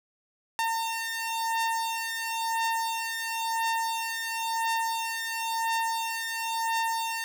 sawtooth beating tone pair, 908 / 908.97 Hz, A#5 / A#5, -46 / -44 cents, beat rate 0.97 Hz, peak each -28 / -26 dBFS, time 0.59-7.24 s, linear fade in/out 0 ms, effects none

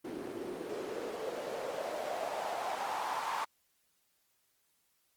white noise with band-pass filter sweep, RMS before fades -38 dBFS, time 0.04-3.45 s, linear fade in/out 10 ms, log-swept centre 310 to 990 Hz, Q 4, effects white hiss -75 dBFS RMS until 5.16 s + Opus 32 kbps

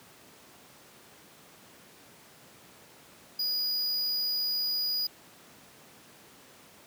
square tone, 4913 Hz, D#8, 23 cents flat, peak -28 dBFS, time 3.39-5.07 s, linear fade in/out 5 ms, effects pink hiss -54 dBFS RMS until 6.86 s + high-pass 150 Hz 12 dB/octave

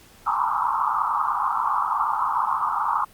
white band-pass noise, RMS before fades -23 dBFS, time 0.26-3.05 s, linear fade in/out 10 ms, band 820 to 1300 Hz, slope 96 dB/octave, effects pink hiss -51 dBFS RMS until 3.13 s + Opus 48 kbps

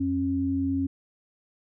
sine tone pair together, 87.31 / 272.3 Hz, F2 / C#4, 0 / -31 cents, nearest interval octave + minor sixth, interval 1969 cents, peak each -31 / -24 dBFS, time 0-0.87 s, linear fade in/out 10 ms, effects none

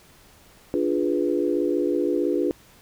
sine chord, D diminished seventh, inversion none, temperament equal, 293.7 / 349.2 / 415.3 / 493.9 Hz, D4 / F4 / Ab4 / Cb5, 0 / 0 / 0 / 0 cents, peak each -25 / -24 / -27 / -28 dBFS, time 0.74-2.51 s, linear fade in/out 0 ms, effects pink hiss -53 dBFS RMS until 2.81 s

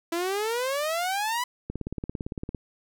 sawtooth exponential sweep, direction up, 330 to 1005 Hz, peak -22 dBFS, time 0.12-1.44 s, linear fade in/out 5 ms
click train, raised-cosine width 3 ms, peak -19 dBFS, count 16, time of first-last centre 1.7-2.547 s, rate 17.7 Hz
effects none

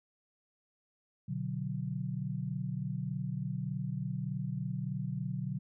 sine chord, B minor, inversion none, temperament equal, 123.47 / 146.83 / 185 Hz, B2 / D3 / F#3, 0 / 0 / 0 cents, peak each -38 / -37 / -38 dBFS, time 1.28-5.59 s, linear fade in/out 10 ms, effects none

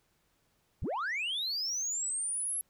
sine linear sweep, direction up, 30 to 11300 Hz, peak -29 dBFS, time 0.82-2.61 s, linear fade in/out 0 ms, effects tanh soft clip ceiling -30 dBFS + pink hiss -73 dBFS RMS until 2.69 s

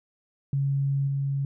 sine tone with level steps, 138.59 Hz, C#3, in tune, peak -22 / -24 dBFS, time 0.53-1.45 s, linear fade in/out 2 ms, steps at 1.07 s, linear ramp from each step 10 ms, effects none

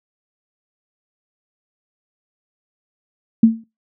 sine tone with exponential decay, 225.7 Hz, A3, 44 cents sharp, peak -3 dBFS, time 3.43-3.64 s, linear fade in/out 5 ms, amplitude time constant 45 ms, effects noise-tail reverb RT60 0.2 s tail -20 dB re dry

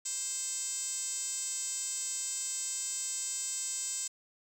5% pulse tone with band-pass filter, 523.3 Hz, C5, in tune, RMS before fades -36 dBFS, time 0.05-4.08 s, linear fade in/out 10 ms, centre 7900 Hz, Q 8.1, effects none

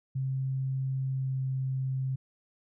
sine tone with pitch glide, 132.9 to 131.98 Hz, C3 to C3, +27 to +15 cents, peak -28 dBFS, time 0.15-2.16 s, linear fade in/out 10 ms, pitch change -12 cents, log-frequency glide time 1.07-1.41 s, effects none

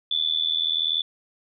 sine tone with amplitude modulation, 3486 Hz, A7, 17 cents flat, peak -17 dBFS, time 0.11-1.02 s, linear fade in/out 5 ms, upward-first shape sine, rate 80.5 Hz, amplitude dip 95%, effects none

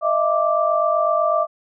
sine tone cluster, 623 / 671 / 1174 Hz, D#5 / E5 / D6, +2 / +31 / -1 cents, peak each -20 dBFS, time 0.01-1.47 s, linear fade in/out 50 ms, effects none

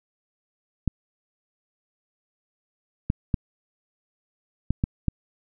clicks, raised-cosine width 5 ms, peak -9 dBFS, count 6, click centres 0.877 / 3.101 / 3.342 / 4.706 / 4.839 / 5.083 s, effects none

